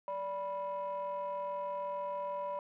triangle ring-modulated tone, 200.8 Hz, G3, 42 cents sharp, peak -29 dBFS, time 0.08-2.59 s, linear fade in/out 0 ms, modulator 782 Hz, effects tanh soft clip ceiling -29 dBFS

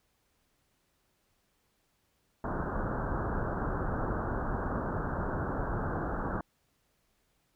pink low-pass noise, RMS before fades -33 dBFS, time 2.44-6.41 s, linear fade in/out 2 ms, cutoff 1600 Hz, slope 96 dB/octave, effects pink hiss -74 dBFS RMS until 7.55 s

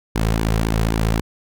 sawtooth tone with flanger, 55 Hz, A1, in tune, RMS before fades -19 dBFS, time 0.15-1.21 s, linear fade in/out 10 ms, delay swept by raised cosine 1.5 to 3.5 ms, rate 3.8 Hz, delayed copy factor -0.6, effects none

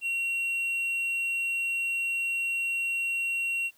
triangle tone, 2740 Hz, F7, 34 cents flat, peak -25 dBFS, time 0.01-3.71 s, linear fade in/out 50 ms, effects white hiss -63 dBFS RMS until 3.77 s

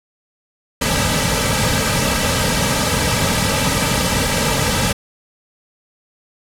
pink noise with comb filter, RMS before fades -17 dBFS, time 0.81-4.93 s, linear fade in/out 10 ms, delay 2.8 ms, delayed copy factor -0.8, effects low-pass 11000 Hz 12 dB/octave

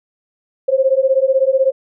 sine beating tone pair, 523.3 / 539.3 Hz, C5 / C#5, 0 / -48 cents, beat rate 16 Hz, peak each -14 dBFS, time 0.68-1.72 s, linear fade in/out 10 ms, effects none

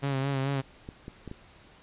sawtooth tone with vibrato, 136.6 Hz, C#3, 25 cents flat, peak -23 dBFS, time 0.02-0.62 s, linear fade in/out 20 ms, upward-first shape sine, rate 4.6 Hz, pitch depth 48 cents each way
clicks, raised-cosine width 3 ms, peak -26 dBFS, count 4, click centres 0.889 / 1.081 / 1.277 / 1.314 s
effects pink hiss -55 dBFS RMS until 1.82 s + resampled to 8000 Hz

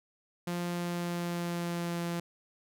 sawtooth tone with pitch glide, 174.6 to 171.4 Hz, F3 to F3, 0 to -32 cents, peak -28 dBFS, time 0.47-2.2 s, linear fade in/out 5 ms, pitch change -32 cents, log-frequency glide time 0.65-2.02 s, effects none

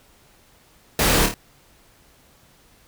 pink noise with echo, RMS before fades -19 dBFS, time 0.99-1.26 s, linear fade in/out 2 ms, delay 27 ms, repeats 3, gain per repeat -5 dB, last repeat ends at 1.341 s, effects pink hiss -55 dBFS RMS until 2.87 s

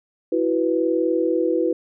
sine chord, E suspended second, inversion none, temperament equal, 329.6 / 370 / 493.9 Hz, E4 / F#4 / B4, 0 / 0 / 0 cents, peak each -21 / -23 / -22 dBFS, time 0.32-1.73 s, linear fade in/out 5 ms, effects none

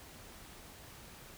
silence, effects pink hiss -53 dBFS RMS until 1.37 s

